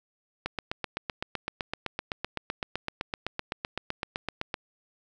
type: click train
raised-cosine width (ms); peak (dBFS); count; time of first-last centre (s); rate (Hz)
0.3; -14; 33; 0.46-4.542; 7.84
effects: none